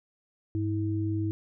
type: tone pair together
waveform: sine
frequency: 101.58 / 322.5 Hz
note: G#2 / E4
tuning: -38 / -38 cents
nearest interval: octave + minor sixth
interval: 2000 cents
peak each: -28 / -30 dBFS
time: 0.55-1.31 s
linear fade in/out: 0 ms
effects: none